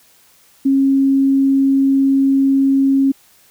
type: tone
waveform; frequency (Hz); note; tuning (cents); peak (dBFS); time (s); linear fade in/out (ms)
sine; 271.8; C#4; -34; -10; 0.65-3.12; 10
effects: white hiss -51 dBFS RMS until 3.5 s